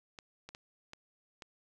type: clicks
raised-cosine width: 0.2 ms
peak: -29 dBFS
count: 5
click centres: 0.188 / 0.49 / 0.549 / 0.934 / 1.422 s
effects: none